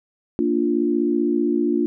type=chord; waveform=sine; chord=Bb major; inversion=none; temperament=equal; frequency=233.1 / 293.7 / 349.2 Hz; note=Bb3 / D4 / F4; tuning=0 / 0 / 0 cents; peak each=-23 / -21 / -21 dBFS; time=0.39-1.86 s; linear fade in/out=0 ms; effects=none